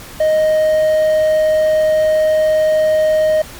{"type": "tone", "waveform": "triangle", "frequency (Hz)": 622.3, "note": "D#5", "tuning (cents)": 0, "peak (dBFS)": -8, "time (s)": [0.2, 3.42], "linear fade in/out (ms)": 5, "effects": ["pink hiss -34 dBFS RMS until 3.59 s", "MP3 96 kbps"]}